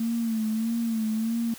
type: tone with vibrato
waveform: triangle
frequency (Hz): 225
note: A3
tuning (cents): +39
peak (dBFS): -20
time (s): 0-1.54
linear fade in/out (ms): 5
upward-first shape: sine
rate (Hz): 1.6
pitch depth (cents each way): 59
effects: tanh soft clip ceiling -22 dBFS + white hiss -45 dBFS RMS until 1.58 s